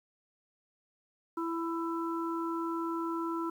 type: harmonic tone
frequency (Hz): 332.3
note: E4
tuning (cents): +14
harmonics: 1 / 3 / 4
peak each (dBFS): -33 / -38 / -39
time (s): 1.37-3.5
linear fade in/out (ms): 5
effects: 10-bit